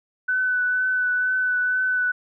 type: tone with vibrato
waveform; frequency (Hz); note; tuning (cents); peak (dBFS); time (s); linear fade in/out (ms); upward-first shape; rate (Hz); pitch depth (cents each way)
sine; 1500; F#6; +23; -19; 0.28-2.12; 10; triangle; 2.1; 19
effects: none